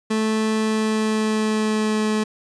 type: tone with pitch glide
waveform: 30% pulse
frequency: 218.5 to 215.1 Hz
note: A3 to A3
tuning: -12 to -39 cents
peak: -16 dBFS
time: 0.1-2.24 s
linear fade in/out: 10 ms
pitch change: -27 cents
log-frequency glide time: 0.55-2.03 s
effects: resampled to 22050 Hz